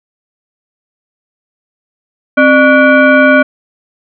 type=tone with frequency modulation; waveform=sine; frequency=600 Hz; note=D5; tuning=37 cents sharp; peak=-3 dBFS; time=2.37-3.43 s; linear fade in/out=10 ms; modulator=864 Hz; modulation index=1.4; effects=none